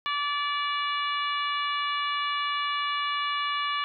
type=harmonic tone; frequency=579 Hz; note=D5; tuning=25 cents flat; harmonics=2 / 3 / 4 / 5 / 6 / 7; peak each=-28 / -35 / -35 / -34 / -37 / -43 dBFS; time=0.06-3.84 s; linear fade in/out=0 ms; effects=none